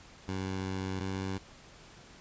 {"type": "tone pair in turn", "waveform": "15% pulse", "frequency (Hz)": [94.8, 95.51], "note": ["F#2", "G2"], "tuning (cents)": [43, -45], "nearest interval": "unison", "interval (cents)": 12, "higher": "second", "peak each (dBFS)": -27, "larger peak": "neither", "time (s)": [[0.28, 1], [1, 1.38]], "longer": "first", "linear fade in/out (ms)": 5, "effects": ["pink hiss -54 dBFS RMS until 2.2 s", "resampled to 16000 Hz"]}